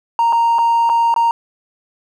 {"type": "tone with dropouts", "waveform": "triangle", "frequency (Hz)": 929, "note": "A#5", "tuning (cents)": -6, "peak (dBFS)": -8, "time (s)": [0.19, 1.31], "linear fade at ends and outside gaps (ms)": 1, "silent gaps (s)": [[0.325, 0.329], [0.585, 0.589], [0.893, 0.898], [1.141, 1.162]], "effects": ["tanh soft clip ceiling -6 dBFS"]}